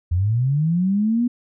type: linear sweep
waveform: sine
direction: up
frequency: 81.9 to 246.9 Hz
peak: -16 dBFS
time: 0.11-1.28 s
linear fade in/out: 10 ms
effects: none